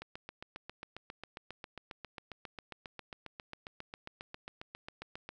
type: click train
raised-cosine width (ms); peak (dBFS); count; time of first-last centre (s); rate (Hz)
0.3; -27; 40; 0.02-5.29; 7.4
effects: none